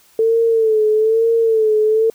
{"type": "tone with vibrato", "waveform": "sine", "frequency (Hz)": 443.6, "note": "A4", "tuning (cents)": 14, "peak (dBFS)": -11, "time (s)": [0.19, 2.1], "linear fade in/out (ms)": 2, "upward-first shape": "sine", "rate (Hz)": 1.1, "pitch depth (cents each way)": 60, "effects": ["white hiss -52 dBFS RMS until 2.14 s"]}